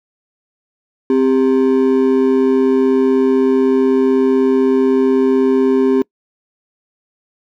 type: ring-modulated tone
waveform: triangle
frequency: 329.6 Hz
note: E4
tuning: in tune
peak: -5 dBFS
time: 1.1-6.02 s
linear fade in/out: 0 ms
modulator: 68 Hz
effects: noise-tail reverb RT60 0.1 s tail -25 dB re dry